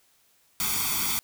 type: noise with comb filter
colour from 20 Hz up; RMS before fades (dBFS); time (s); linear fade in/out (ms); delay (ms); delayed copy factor
white; -27; 0.6-1.19; 0; 0.87; +0.9
effects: white hiss -64 dBFS RMS until 1.23 s

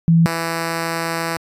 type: tone pair in turn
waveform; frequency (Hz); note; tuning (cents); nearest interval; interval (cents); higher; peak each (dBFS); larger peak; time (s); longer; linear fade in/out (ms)
sine / 5% pulse; 165.7 / 165.7; E3 / E3; +9 / +9; unison; 0; neither; -9; neither; 0.08-0.26 / 0.26-1.37; second; 0
effects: resampled to 32000 Hz

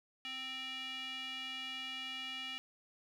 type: tone with band-pass filter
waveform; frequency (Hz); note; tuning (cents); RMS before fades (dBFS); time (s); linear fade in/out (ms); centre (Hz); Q
square; 261.6; C4; 0; -43; 0.25-2.58; 0; 2800; 5
effects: 12-bit

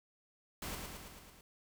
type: noise with echo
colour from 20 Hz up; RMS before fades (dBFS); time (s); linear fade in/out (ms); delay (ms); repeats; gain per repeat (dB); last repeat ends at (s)
pink; -42; 0.62-0.75; 2; 110; 6; -3; 1.41
effects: none

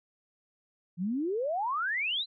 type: exponential sweep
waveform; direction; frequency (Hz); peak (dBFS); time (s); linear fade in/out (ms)
sine; up; 164.81 to 4167; -28; 0.97-2.26; 50
effects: none

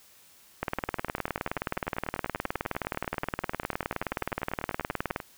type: two click trains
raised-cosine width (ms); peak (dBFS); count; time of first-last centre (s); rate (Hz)
0.5; -13 / -20; 88 / 46; 0.63-5.161 / 0.79-5.202; 19.2 / 10.2
effects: white hiss -57 dBFS RMS until 5.37 s

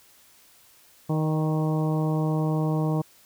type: harmonic tone with a mistuned harmonic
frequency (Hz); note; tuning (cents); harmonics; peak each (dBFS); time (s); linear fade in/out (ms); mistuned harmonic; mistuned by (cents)
156.3; D#3; +8; 1 / 2 / 3 / 4 / 5 / 6 / 7; -23 / -29 / -33 / -35 / -37 / -39 / -40; 1.09-3.02; 10; 4; -24
effects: white hiss -56 dBFS RMS until 3.25 s

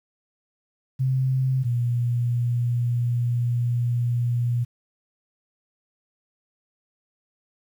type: tone pair in turn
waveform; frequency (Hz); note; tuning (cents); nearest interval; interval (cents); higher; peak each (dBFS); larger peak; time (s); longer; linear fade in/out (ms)
sine; 130.81 / 120.35; C3 / B2; 0 / -44; minor second; 144; first; -19 / -20; first; 0.99-1.64 / 1.64-4.65; second; 20
effects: 9-bit

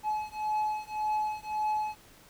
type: beating tone pair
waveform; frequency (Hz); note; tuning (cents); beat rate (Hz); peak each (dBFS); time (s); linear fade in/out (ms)
triangle; 853 / 854.8; G#5 / G#5; +46 / +50; 1.8; -30; 0.03-1.96; 50
effects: pink hiss -56 dBFS RMS until 2.29 s

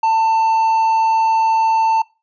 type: tone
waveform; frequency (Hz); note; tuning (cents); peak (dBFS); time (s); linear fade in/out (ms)
triangle; 893; A5; +25; -10; 0.03-2.02; 5
effects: noise-tail reverb RT60 0.3 s tail -23 dB re dry + resampled to 16000 Hz

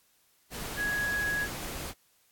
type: tone in noise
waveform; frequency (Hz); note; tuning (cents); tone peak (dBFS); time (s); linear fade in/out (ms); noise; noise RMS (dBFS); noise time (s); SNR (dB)
sine; 1667; G#6; +6; -28; 0.76-1.48; 50; pink; -38; 0.5-1.94; +7
effects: white hiss -67 dBFS RMS until 2.31 s + AAC 64 kbps

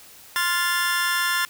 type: chord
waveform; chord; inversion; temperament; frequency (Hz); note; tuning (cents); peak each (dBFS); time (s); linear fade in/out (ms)
sawtooth; F major; second; just; 1047.7 / 1396.9 / 1746.1; C6 / F6 / A6; +2 / 0 / -14; -23 / -22 / -20; 0.36-1.45; 0
effects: white hiss -47 dBFS RMS until 1.49 s

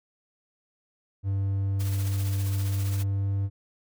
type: tone with pitch glide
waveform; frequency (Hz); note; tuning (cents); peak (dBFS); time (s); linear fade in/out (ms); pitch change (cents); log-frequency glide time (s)
triangle; 98 to 98.74; G2 to G2; 0 to +13; -22; 1.23-3.5; 50; +13; 2.64-3.26
type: noise with tremolo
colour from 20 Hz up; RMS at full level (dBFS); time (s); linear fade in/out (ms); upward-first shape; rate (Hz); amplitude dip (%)
white; -39; 1.79-3.04; 20; triangle; 15; 55
effects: none

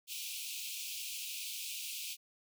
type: high-pass noise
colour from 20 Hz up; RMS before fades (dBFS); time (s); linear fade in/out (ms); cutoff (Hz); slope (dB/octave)
pink; -42; 0.07-2.17; 50; 2400; 96
effects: none

